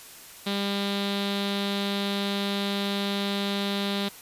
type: tone with low-pass filter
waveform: sawtooth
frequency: 200 Hz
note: G3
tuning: 35 cents sharp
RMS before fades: -28 dBFS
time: 0.46-4.09 s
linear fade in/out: 10 ms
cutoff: 3800 Hz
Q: 5.9
effects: white hiss -46 dBFS RMS until 4.21 s + resampled to 32000 Hz